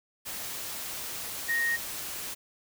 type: tone in noise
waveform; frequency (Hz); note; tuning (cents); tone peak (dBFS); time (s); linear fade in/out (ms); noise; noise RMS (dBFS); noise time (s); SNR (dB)
sine; 1864.7; A#6; 0; -25; 1.48-1.77; 20; white; -37; 0.25-2.35; +9
effects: none